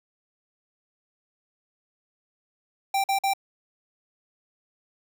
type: tone bursts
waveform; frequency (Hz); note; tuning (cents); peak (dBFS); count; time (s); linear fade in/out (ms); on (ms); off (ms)
square; 784; G5; 0; -22; 3; 2.94-3.336; 5; 100; 48
effects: none